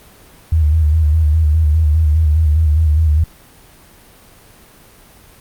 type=tone with vibrato; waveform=sine; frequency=77.7 Hz; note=D#2; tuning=2 cents flat; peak=-9 dBFS; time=0.52-3.24 s; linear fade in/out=5 ms; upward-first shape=square; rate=4.9 Hz; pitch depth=58 cents each way; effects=pink hiss -44 dBFS RMS until 5.4 s + Opus 32 kbps

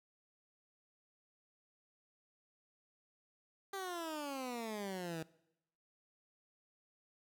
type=exponential sweep; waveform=15% pulse; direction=down; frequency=397.8 to 157.5 Hz; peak=-34 dBFS; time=3.73-5.23 s; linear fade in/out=5 ms; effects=noise-tail reverb RT60 0.8 s tail -21 dB re dry

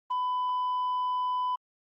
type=tone with tanh clipping; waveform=sine; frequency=1000 Hz; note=B5; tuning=21 cents sharp; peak=-27 dBFS; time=0.1-1.56 s; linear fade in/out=10 ms; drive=2 dB; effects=Opus 24 kbps

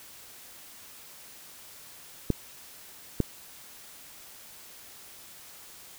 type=clicks; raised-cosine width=3 ms; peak=-10 dBFS; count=2; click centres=2.303 / 3.203 s; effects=white hiss -49 dBFS RMS until 5.98 s

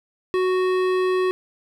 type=tone with hard clipping; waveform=sine; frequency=370 Hz; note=F#4; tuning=in tune; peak=-20 dBFS; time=0.34-1.31 s; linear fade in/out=0 ms; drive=15 dB; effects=none

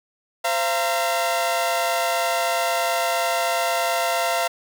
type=tone cluster; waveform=sawtooth; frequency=523 / 683 / 927 Hz; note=C5 / F5 / A#5; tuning=-1 / -39 / -10 cents; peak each=-24 / -18 / -23 dBFS; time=0.44-4.48 s; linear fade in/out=10 ms; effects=none

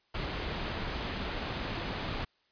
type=low-pass noise; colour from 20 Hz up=pink; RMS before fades=-36 dBFS; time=0.14-2.25 s; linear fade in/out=10 ms; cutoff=4400 Hz; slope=24 dB/octave; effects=white hiss -71 dBFS RMS until 2.51 s + resampled to 11025 Hz

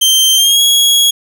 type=tone with pitch glide; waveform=sawtooth; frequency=3136 to 3322 Hz; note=G7 to G#7; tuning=0 to 0 cents; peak=-4 dBFS; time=0.01-1.11 s; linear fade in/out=10 ms; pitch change=+100 cents; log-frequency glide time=0.35-0.61 s; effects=none

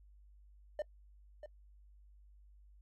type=tone with echo; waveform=triangle; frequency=602 Hz; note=D5; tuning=43 cents sharp; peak=-32 dBFS; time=0.79-0.82 s; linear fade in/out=2 ms; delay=640 ms; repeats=1; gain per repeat=-11 dB; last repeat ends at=1.46 s; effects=noise-tail reverb RT60 0.1 s tail -24 dB re dry + added 50 Hz sine -58 dBFS peak until 2.81 s

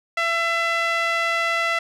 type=tone with band-pass filter; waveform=sawtooth; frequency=671 Hz; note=E5; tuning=31 cents sharp; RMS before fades=-22 dBFS; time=0.17-1.79 s; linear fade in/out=5 ms; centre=2000 Hz; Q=1.7; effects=none

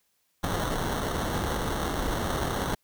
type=noise with sample-and-hold; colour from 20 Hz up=pink; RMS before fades=-29 dBFS; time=0.43-2.75 s; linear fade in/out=10 ms; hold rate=2450 Hz; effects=white hiss -72 dBFS RMS until 2.83 s

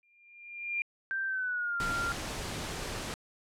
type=tone with exponential growth; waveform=sine; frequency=2398 Hz; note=D7; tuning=36 cents sharp; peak=-27 dBFS; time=0.03-0.82 s; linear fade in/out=1 ms; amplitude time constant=170 ms
type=tone with pitch glide; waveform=sine; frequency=1568 to 1388.9 Hz; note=G6 to F6; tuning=0 to -10 cents; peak=-30 dBFS; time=1.11-2.12 s; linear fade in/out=0 ms; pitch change=-210 cents; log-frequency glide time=1.26-1.79 s
type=noise; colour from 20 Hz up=pink; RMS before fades=-37 dBFS; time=1.8-3.14 s; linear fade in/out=0 ms
effects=low-pass 9000 Hz 12 dB/octave

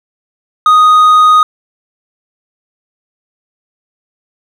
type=tone with hard clipping; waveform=sine; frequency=1244.5 Hz; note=D#6; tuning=in tune; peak=-4 dBFS; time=0.66-1.43 s; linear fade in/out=2 ms; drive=3 dB; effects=none

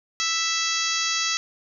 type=harmonic tone; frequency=659.3 Hz; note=E5; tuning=in tune; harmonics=2 / 3 / 4 / 5 / 6 / 7 / 8 / 9 / 10; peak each=-31 / -31 / -31 / -31 / -31 / -31 / -31 / -31 / -31 dBFS; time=0.2-1.37 s; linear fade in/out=0 ms; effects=none

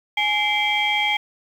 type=tone cluster; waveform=sine; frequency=836 / 2083 / 2318 / 3223 Hz; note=G#5 / C7 / D7 / G7; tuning=+11 / -8 / -23 / +47 cents; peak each=-23 dBFS; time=0.17-1.17 s; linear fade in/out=5 ms; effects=tanh soft clip ceiling -10 dBFS + 8-bit

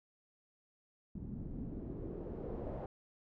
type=noise with low-pass filter sweep; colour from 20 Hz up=pink; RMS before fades=-43 dBFS; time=1.15-2.86 s; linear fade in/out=2 ms; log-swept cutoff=200 to 650 Hz; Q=1.8; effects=none

